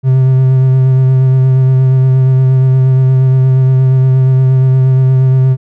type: tone with vibrato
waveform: triangle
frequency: 130.81 Hz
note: C3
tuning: in tune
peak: -3 dBFS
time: 0.03-5.57 s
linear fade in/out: 50 ms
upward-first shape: sine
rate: 8.5 Hz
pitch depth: 18 cents each way
effects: none